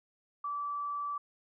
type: tone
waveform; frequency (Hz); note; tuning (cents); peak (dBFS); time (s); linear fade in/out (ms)
sine; 1158; D6; -25; -33; 0.44-1.18; 5
effects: none